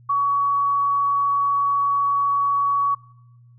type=tone; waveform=sine; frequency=1127 Hz; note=C#6; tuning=28 cents sharp; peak=-17 dBFS; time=0.09-2.95 s; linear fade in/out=10 ms; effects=noise-tail reverb RT60 1.0 s tail -22 dB re dry + added 120 Hz sine -47 dBFS peak until 3.58 s